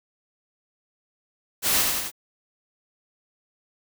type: noise with echo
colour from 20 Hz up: white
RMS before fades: -22 dBFS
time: 1.62-1.85 s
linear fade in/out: 50 ms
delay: 89 ms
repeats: 3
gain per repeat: -3 dB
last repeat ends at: 2.117 s
effects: none